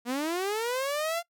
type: linear sweep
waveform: sawtooth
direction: up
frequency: 232.9 to 697 Hz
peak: -24 dBFS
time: 0.05-1.23 s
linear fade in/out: 50 ms
effects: noise-tail reverb RT60 0.1 s tail -21 dB re dry